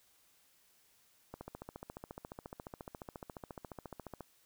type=click train; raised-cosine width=1 ms; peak=-30 dBFS; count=42; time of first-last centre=1.34-4.207 s; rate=14.3 Hz; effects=white hiss -69 dBFS RMS until 4.45 s